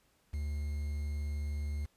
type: tone with quantisation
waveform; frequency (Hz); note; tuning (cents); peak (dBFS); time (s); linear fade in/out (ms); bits
triangle; 73.42; D2; 0; -31; 0.33-1.86; 10; 9
effects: pink hiss -71 dBFS RMS until 1.96 s + resampled to 32000 Hz